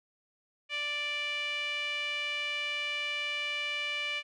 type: tone with band-pass filter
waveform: sawtooth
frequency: 587.3 Hz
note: D5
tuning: in tune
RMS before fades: -34 dBFS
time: 0.69-4.23 s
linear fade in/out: 50 ms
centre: 2600 Hz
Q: 8.8
effects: resampled to 24000 Hz